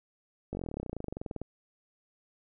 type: slowing click train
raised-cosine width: 2 ms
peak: -23 dBFS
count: 27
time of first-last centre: 0.53-1.416 s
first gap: 20 ms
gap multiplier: 1.04
effects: none